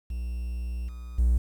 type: tone with level steps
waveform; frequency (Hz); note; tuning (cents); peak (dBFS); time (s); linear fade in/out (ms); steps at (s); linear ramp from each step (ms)
triangle; 60; B1; -49; -27 / -34 / -16; 0.1-1.38; 5; 0.88 / 1.18; 10
effects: tanh soft clip ceiling -12 dBFS + 9-bit